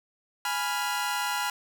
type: chord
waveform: sawtooth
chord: F diminished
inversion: first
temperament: equal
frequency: 830.6 / 987.8 / 1396.9 Hz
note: Ab5 / Cb6 / F6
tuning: 0 / 0 / 0 cents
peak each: -28 dBFS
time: 0.45-1.5 s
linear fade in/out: 2 ms
effects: none